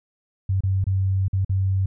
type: tone with dropouts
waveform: sine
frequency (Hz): 95.8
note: G2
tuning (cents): -39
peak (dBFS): -18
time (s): 0.49-1.86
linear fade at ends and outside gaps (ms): 5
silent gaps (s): 0.607-0.635 / 0.842-0.867 / 1.282-1.331 / 1.448-1.494
effects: none